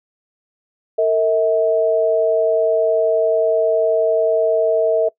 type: tone pair together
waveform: sine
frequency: 454.7 / 643 Hz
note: A#4 / E5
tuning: -43 / -43 cents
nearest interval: tritone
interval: 600 cents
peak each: -16 / -15 dBFS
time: 0.98-5.09 s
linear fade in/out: 10 ms
effects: noise-tail reverb RT60 0.1 s tail -21 dB re dry